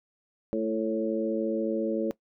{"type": "harmonic tone with a mistuned harmonic", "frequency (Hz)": 110.3, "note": "A2", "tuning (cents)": 5, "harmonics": [2, 3, 4, 5], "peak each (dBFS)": [-31, -30, -31, -31], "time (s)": [0.53, 2.11], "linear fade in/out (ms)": 0, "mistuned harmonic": 3, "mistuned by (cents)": 18, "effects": ["noise-tail reverb RT60 0.1 s tail -19 dB re dry"]}